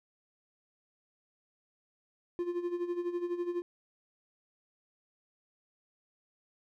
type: tone with tremolo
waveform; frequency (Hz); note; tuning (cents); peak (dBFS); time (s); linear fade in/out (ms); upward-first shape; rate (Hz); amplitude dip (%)
triangle; 350; F4; +4; -27; 2.39-3.62; 0; sine; 12; 70
effects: none